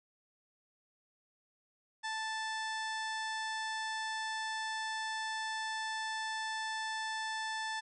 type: harmonic tone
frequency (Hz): 880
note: A5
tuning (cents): 0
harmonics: 1 / 2 / 3 / 4 / 5 / 6 / 7 / 8 / 9 / 10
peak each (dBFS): -39 / -39 / -53 / -46 / -52 / -48 / -55 / -59 / -55 / -57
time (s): 2.03-7.81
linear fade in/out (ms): 20
effects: none